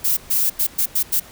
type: noise bursts at uneven times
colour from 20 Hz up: violet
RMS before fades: -18 dBFS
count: 6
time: 0.04-0.17 / 0.3-0.5 / 0.59-0.67 / 0.78-0.86 / 0.95-1.03 / 1.12-1.2 s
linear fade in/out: 10 ms
effects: pink hiss -43 dBFS RMS until 1.31 s